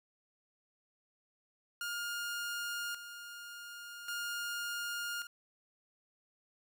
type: tone with tremolo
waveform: sawtooth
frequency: 1415 Hz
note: F6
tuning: 22 cents sharp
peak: -33 dBFS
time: 1.81-5.27 s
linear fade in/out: 2 ms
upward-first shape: square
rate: 0.44 Hz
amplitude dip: 65%
effects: none